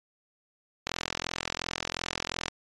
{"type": "click train", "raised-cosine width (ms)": 0.2, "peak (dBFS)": -11, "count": 70, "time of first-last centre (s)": [0.87, 2.482], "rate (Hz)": 42.8, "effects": ["AAC 32 kbps"]}